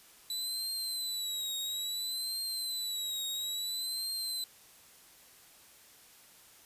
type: tone with vibrato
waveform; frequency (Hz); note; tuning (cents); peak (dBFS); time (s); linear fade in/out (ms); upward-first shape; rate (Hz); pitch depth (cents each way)
sawtooth; 3966; B7; +7; -31; 0.3-4.44; 2; triangle; 0.59; 97
effects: white hiss -58 dBFS RMS until 6.65 s + resampled to 32000 Hz